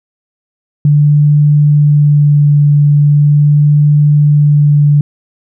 sine tone with vibrato, 146.83 Hz, D3, in tune, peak -4 dBFS, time 0.85-5.01 s, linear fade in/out 2 ms, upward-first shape sine, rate 0.4 Hz, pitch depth 11 cents each way, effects none

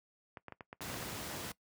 clicks, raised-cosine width 0.5 ms, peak -30 dBFS, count 9, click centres 0.372 / 0.483 / 0.523 / 0.608 / 0.729 / 0.807 / 0.9 / 0.943 / 1.027 s
pink noise, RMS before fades -42 dBFS, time 0.81-1.52 s, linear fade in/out 5 ms
effects noise-tail reverb RT60 0.1 s tail -20 dB re dry + high-pass 80 Hz 12 dB/octave

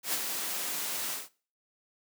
white noise with ADSR envelope, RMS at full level -29 dBFS, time 0.03-1.29 s, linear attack 100 ms, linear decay 45 ms, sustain -5 dB, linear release 180 ms, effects noise-tail reverb RT60 0.4 s tail -21 dB re dry + high-pass 200 Hz 12 dB/octave

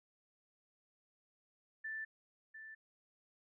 sine tone with echo, 1765 Hz, A6, 5 cents sharp, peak -40 dBFS, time 1.84-2.05 s, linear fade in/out 10 ms, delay 700 ms, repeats 1, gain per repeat -9 dB, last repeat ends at 2.75 s, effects none

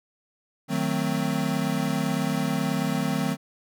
square chord, D# diminished seventh, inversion none, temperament equal with one note detuned, 155.56 / 185 / 223.3 / 261.6 Hz, D#3 / F#3 / A3 / C4, 0 / 0 / +26 / 0 cents, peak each -30 dBFS, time 0.68-3.37 s, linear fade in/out 50 ms, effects none

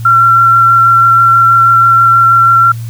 sine tone with vibrato, 1361 Hz, F6, 45 cents flat, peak -3 dBFS, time 0.05-2.72 s, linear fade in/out 5 ms, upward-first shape sine, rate 6.2 Hz, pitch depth 11 cents each way, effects added 115 Hz sine -18 dBFS peak until 2.89 s + white hiss -38 dBFS RMS until 2.89 s

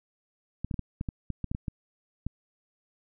clicks, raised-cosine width 5 ms, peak -19 dBFS, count 12, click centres 0.646 / 0.712 / 0.742 / 0.793 / 1.011 / 1.088 / 1.303 / 1.443 / 1.515 / 1.549 / 1.682 / 2.266 s, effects none

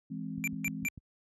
sine chord, E augmented, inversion none, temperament equal, 164.81 / 207.7 / 261.6 Hz, E3 / G#3 / B#3, 0 / 0 / 0 cents, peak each -40 dBFS, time 0.1-0.87 s, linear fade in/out 10 ms
click train, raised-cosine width 5 ms, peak -32 dBFS, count 5, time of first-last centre 0.38-0.977 s, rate 6.7 Hz
square tone bursts, 2357 Hz, D7, 6 cents sharp, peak -30 dBFS, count 3, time 0.44-0.885 s, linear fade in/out 0 ms, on 35 ms, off 170 ms
effects high-pass 60 Hz 12 dB/octave + resampled to 32000 Hz

